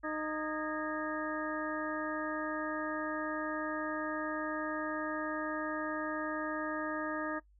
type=harmonic tone with a mistuned harmonic; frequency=308.5 Hz; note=D#4; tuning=15 cents flat; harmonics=1 / 2 / 3 / 4 / 5 / 6; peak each=-38 / -40 / -45 / -41 / -42 / -46 dBFS; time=0.03-7.4 s; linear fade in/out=20 ms; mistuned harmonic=5; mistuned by=+110 cents; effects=noise-tail reverb RT60 0.1 s tail -18 dB re dry + added 50 Hz sine -61 dBFS peak until 7.59 s